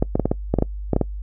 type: clicks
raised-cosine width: 2 ms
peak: -4 dBFS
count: 11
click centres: 0.025 / 0.155 / 0.197 / 0.256 / 0.315 / 0.54 / 0.587 / 0.624 / 0.933 / 0.964 / 1.013 s
effects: noise-tail reverb RT60 0.1 s tail -24 dB re dry + added 50 Hz sine -27 dBFS peak until 1.22 s